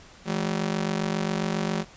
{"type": "ring-modulated tone", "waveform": "sawtooth", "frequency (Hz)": 190.3, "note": "F#3", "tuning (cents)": 49, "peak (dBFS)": -18, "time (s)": [0.25, 1.85], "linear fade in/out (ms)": 50, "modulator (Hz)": 23.7, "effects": ["pink hiss -50 dBFS RMS until 1.96 s", "resampled to 16000 Hz"]}